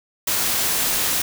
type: noise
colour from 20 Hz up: white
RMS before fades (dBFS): -21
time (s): 0.27-1.22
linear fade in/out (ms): 5
effects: none